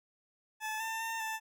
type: tone with pitch steps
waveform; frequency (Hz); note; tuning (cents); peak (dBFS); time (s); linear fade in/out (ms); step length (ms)
20% pulse; 867 / 895 / 905 / 883; A5 / A5 / A5 / A5; -26 / +29 / +48 / +6; -30; 0.6-1.4; 50; 200
effects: none